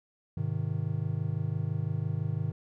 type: chord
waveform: triangle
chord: Ab major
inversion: none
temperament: just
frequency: 103.83 / 129.78 / 155.74 Hz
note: Ab2 / C3 / Eb3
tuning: 0 / -14 / +2 cents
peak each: -31 dBFS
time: 0.37-2.52 s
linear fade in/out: 5 ms
effects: none